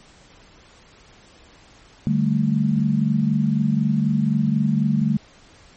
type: chord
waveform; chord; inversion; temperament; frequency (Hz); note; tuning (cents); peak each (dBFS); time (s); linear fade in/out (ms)
sine; D suspended fourth; none; equal with one note detuned; 149.49 / 196 / 220; D3 / G3 / A3; +31 / 0 / 0; -21 / -22 / -20; 2.07-5.17; 0
effects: pink hiss -50 dBFS RMS until 5.76 s + MP3 32 kbps